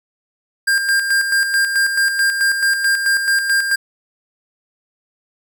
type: tone with tremolo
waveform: square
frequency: 1600 Hz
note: G6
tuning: 35 cents sharp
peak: -13 dBFS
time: 0.67-3.76 s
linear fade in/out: 10 ms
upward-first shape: square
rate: 4.6 Hz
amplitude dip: 50%
effects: none